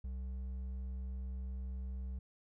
triangle tone with hard clipping, 64.1 Hz, C2, 35 cents flat, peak -40 dBFS, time 0.04-2.19 s, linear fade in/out 5 ms, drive 8 dB, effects none

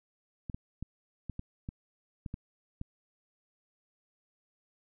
clicks, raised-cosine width 5 ms, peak -25 dBFS, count 9, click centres 0.498 / 0.545 / 0.826 / 1.297 / 1.394 / 1.689 / 2.262 / 2.341 / 2.814 s, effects none

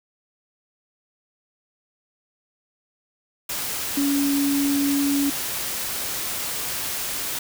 sine tone in noise, 281.8 Hz, C#4, 29 cents sharp, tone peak -19 dBFS, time 3.97-5.3 s, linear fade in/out 5 ms, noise white, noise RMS -28 dBFS, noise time 3.49-7.39 s, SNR +6 dB, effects none

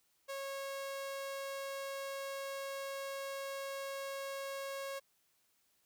sawtooth tone, 548 Hz, C#5, 20 cents flat, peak -36 dBFS, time 0.28-5 s, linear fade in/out 20 ms, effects white hiss -75 dBFS RMS until 5.85 s

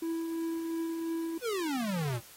triangle tone with tremolo, 329.6 Hz, E4, in tune, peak -28 dBFS, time 0.02-1.38 s, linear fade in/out 5 ms, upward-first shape triangle, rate 2.9 Hz, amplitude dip 30%
square exponential sweep, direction down, 513 to 110 Hz, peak -31 dBFS, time 1.41-2.21 s, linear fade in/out 50 ms
effects white hiss -53 dBFS RMS until 2.36 s + AAC 48 kbps

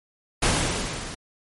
pink noise with level ramp, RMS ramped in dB -19 to -36 dBFS, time 0.42-1.15 s, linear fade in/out 10 ms, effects MP3 48 kbps

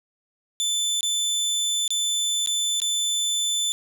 25% pulse tone with dropouts, 3520 Hz, A7, in tune, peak -18 dBFS, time 0.6-3.72 s, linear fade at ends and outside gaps 0 ms, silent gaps 1.008-1.03 / 1.878-1.905 / 2.461-2.473 / 2.801-2.818 s, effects none

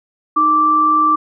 sine tone pair together, 310 / 1170.4 Hz, D#4 / D6, -6 / -6 cents, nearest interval octave + major seventh, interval 2300 cents, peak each -21 / -10 dBFS, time 0.36-1.16 s, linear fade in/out 10 ms, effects none

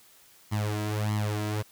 sawtooth tone with flanger, 105.7 Hz, G#2, 31 cents sharp, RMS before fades -29 dBFS, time 0.51-1.63 s, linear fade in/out 20 ms, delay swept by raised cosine 0.96 to 3.06 ms, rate 1.6 Hz, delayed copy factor +0.85, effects white hiss -57 dBFS RMS until 1.71 s

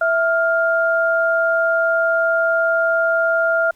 sine tone pair together, 659.3 / 1402.3 Hz, E5 / F6, 0 / +7 cents, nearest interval octave + minor second, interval 1307 cents, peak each -17 dBFS, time 0.01-3.71 s, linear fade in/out 5 ms, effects pink hiss -56 dBFS RMS until 3.75 s

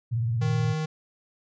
sine tone with vibrato, 116.2 Hz, A#2, 5 cents flat, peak -23 dBFS, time 0.11-0.74 s, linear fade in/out 20 ms, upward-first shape sine, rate 18 Hz, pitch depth 110 cents each way
square tone, 156.1 Hz, D#3, 6 cents sharp, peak -27 dBFS, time 0.41-0.86 s, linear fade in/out 10 ms
effects resampled to 16000 Hz

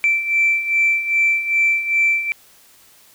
sine beating tone pair, 2335 / 2337.5 Hz, D7 / D7, -11 / -9 cents, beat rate 2.5 Hz, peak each -20 / -15 dBFS, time 0.04-2.32 s, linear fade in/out 0 ms, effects tanh soft clip ceiling -8 dBFS + white hiss -50 dBFS RMS until 3.14 s

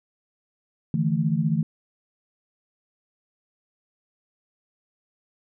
sine chord, D suspended second, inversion none, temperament equal with one note detuned, 149.57 / 164.81 / 220 Hz, D3 / E3 / A3, +32 / 0 / 0 cents, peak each -25 / -23 / -26 dBFS, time 0.94-1.63 s, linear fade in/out 2 ms, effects none

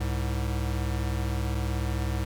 square tone pair together, 66.5 / 105.56 Hz, C2 / G#2, +29 / +29 cents, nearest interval minor sixth, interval 800 cents, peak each -29 / -31 dBFS, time 0-2.25 s, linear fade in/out 10 ms, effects none

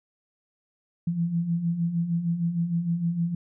sine beating tone pair, 164.81 / 171.31 Hz, E3 / F3, 0 / -33 cents, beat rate 6.5 Hz, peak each -31 / -24 dBFS, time 1.07-3.35 s, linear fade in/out 5 ms, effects none

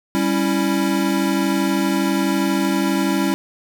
square chord, C# diminished, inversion second, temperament equal, 196 / 277.2 / 329.6 Hz, G3 / C#4 / E4, 0 / 0 / 0 cents, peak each -22 dBFS, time 0.15-3.34 s, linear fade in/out 0 ms, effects none

